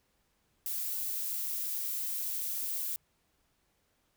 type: noise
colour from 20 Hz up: violet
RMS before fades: -35 dBFS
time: 0.66-2.96 s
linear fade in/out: 0 ms
effects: pink hiss -74 dBFS RMS until 4.16 s